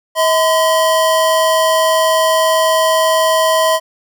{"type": "tone pair together", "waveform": "square", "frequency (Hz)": [640, 1018.3], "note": ["D#5", "C6"], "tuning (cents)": [49, -47], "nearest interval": "minor sixth", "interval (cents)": 804, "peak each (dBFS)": [-13, -15], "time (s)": [0.15, 3.8], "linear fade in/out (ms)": 50, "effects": []}